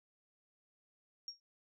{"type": "tone with exponential decay", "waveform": "sine", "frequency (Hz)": 5570, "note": "F8", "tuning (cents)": -5, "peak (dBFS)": -37, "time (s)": [1.28, 1.4], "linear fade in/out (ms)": 1, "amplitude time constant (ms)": 24, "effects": ["tanh soft clip ceiling -34 dBFS"]}